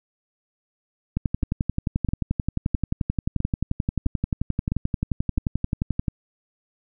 two click trains, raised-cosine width 5 ms, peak -10 / -11 dBFS, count 57 / 7, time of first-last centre 1.17-6.082 / 1.43-5.377 s, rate 11.4 / 1.52 Hz, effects none

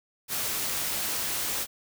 white noise, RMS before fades -30 dBFS, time 0.28-1.67 s, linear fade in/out 50 ms, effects none

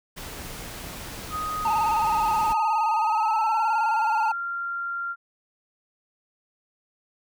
pink noise, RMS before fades -37 dBFS, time 0.16-2.54 s, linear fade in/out 20 ms
sine tone with pitch glide, 1249 to 1385.9 Hz, D#6 to F6, +6 to -14 cents, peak -27 dBFS, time 1.3-5.16 s, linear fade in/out 50 ms, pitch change +180 cents, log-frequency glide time 3.02-3.76 s
triangle tone with vibrato, 879 Hz, A5, 2 cents flat, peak -19 dBFS, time 1.65-4.32 s, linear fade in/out 5 ms, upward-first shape square, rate 19 Hz, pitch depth 55 cents each way
effects none

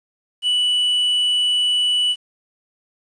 triangle tone, 2960 Hz, F#7, in tune, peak -14 dBFS, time 0.42-2.16 s, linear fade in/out 50 ms, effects resampled to 22050 Hz + 8-bit

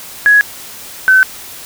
sine tone pair in turn, 1672 / 1525.2 Hz, G#6 / G6, +11 / -48 cents, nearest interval major second, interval 159 cents, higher first, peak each -4 dBFS, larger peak neither, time 0.26-0.41 / 1.08-1.23 s, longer neither, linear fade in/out 0 ms, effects white hiss -31 dBFS RMS until 1.65 s

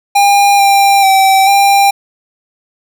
square tone with pitch steps, 805 / 794 / 773 / 796 Hz, G5 / G5 / G5 / G5, +46 / +22 / -24 / +26 cents, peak -6 dBFS, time 0.15-1.91 s, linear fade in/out 10 ms, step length 440 ms, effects none

